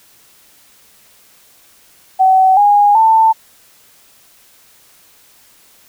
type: tone with pitch steps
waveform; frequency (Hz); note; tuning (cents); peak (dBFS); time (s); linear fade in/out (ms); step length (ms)
sine; 757 / 820.8 / 889.9; F#5 / G#5 / A5; +39 / -21 / +19; -6; 2.19-3.33; 20; 380
effects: white hiss -48 dBFS RMS until 5.88 s